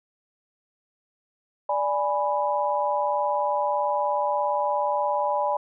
sine chord, G# diminished, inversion second, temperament equal, 587.3 / 830.6 / 987.8 Hz, D5 / G#5 / B5, 0 / 0 / 0 cents, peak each -26 dBFS, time 1.69-5.57 s, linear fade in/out 5 ms, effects none

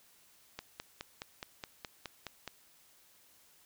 click train, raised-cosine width 0.2 ms, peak -23 dBFS, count 10, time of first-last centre 0.59-2.477 s, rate 4.77 Hz, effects white hiss -64 dBFS RMS until 3.65 s

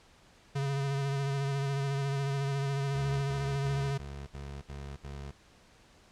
square tone with vibrato, 138.59 Hz, C#3, in tune, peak -30 dBFS, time 0.55-3.98 s, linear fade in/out 10 ms, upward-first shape sine, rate 14 Hz, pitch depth 28 cents each way
25% pulse tone bursts, 70 Hz, C#2, 18 cents sharp, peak -36 dBFS, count 7, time 2.94-5.314 s, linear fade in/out 10 ms, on 280 ms, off 69 ms
effects pink hiss -60 dBFS RMS until 6.11 s + low-pass 7000 Hz 12 dB/octave

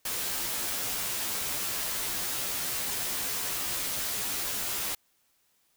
white noise with comb filter, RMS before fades -32 dBFS, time 0.05-4.95 s, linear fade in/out 5 ms, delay 13 ms, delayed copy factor -0.9, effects white hiss -70 dBFS RMS until 5.76 s

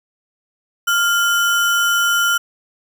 sine tone with sample-and-hold, 1396.9 Hz, F6, in tune, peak -13 dBFS, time 0.87-2.38 s, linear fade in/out 10 ms, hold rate 4410 Hz, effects none

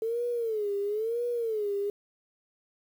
sine tone with vibrato, 440 Hz, A4, in tune, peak -27 dBFS, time 0.02-1.9 s, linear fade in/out 2 ms, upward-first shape sine, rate 1 Hz, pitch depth 160 cents each way, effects 9-bit

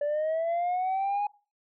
sine linear sweep, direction up, 576 to 830.6 Hz, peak -23 dBFS, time 0.01-1.27 s, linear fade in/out 5 ms, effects noise-tail reverb RT60 0.3 s tail -21 dB re dry + tanh soft clip ceiling -24 dBFS

